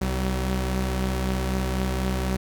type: tone pair together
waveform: sawtooth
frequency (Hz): 64.5 / 189.63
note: C2 / F#3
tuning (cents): -24 / +43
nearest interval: octave + perfect fifth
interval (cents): 1867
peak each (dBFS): -21 / -24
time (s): 0.01-2.37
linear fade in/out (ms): 10
effects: none